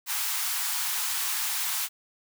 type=high-pass noise; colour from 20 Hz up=white; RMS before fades=-29 dBFS; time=0.06-1.89 s; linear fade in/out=50 ms; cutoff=790 Hz; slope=48 dB/octave; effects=none